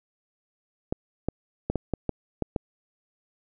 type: clicks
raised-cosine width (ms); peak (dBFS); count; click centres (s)
2; -12; 8; 0.925 / 1.286 / 1.7 / 1.757 / 1.937 / 2.093 / 2.423 / 2.562
effects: none